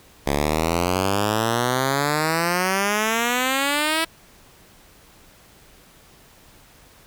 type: exponential sweep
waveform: 5% pulse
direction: up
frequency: 69.3 to 329.6 Hz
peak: -8 dBFS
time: 0.26-4.05 s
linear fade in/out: 10 ms
effects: pink hiss -51 dBFS RMS until 7.06 s